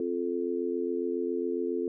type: chord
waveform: sine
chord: F major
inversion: second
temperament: just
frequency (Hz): 261.9 / 349.2 / 436.5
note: C4 / F4 / A4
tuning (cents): +2 / 0 / -14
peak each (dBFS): -34 / -31 / -32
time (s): 0-1.88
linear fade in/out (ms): 2
effects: none